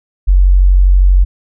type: tone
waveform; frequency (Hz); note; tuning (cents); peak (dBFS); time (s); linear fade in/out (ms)
sine; 46.25; F#1; 0; -4; 0.27-1.25; 20
effects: none